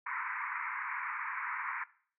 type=band-pass noise; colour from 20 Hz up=pink; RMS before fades=-38 dBFS; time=0.06-1.84 s; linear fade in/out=5 ms; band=930 to 2300 Hz; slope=96 dB/octave; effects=noise-tail reverb RT60 0.5 s tail -19 dB re dry